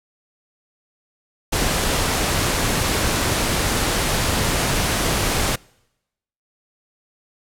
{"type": "noise", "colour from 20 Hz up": "pink", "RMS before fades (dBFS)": -20, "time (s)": [1.52, 5.56], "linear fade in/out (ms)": 10, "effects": ["noise-tail reverb RT60 0.9 s tail -26 dB re dry", "low-pass 12000 Hz 12 dB/octave"]}